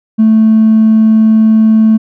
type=tone with hard clipping; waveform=sine; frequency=219.9 Hz; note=A3; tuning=1 cent flat; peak=-4 dBFS; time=0.18-1.98 s; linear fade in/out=20 ms; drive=1 dB; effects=none